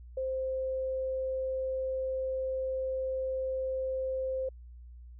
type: tone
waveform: sine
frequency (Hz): 523.3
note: C5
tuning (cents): 0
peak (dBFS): -30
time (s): 0.17-4.49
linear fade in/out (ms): 5
effects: added 60 Hz sine -46 dBFS peak until 5.19 s